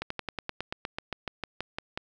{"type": "slowing click train", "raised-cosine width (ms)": 0.3, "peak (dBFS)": -16, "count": 16, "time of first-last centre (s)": [0.02, 1.975], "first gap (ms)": 84, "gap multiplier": 1.06, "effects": []}